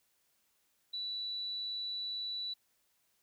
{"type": "tone", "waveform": "sine", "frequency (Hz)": 3951, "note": "B7", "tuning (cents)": 0, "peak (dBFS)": -36, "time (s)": [0.93, 2.54], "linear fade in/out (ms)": 10, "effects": ["white hiss -75 dBFS RMS until 3.22 s"]}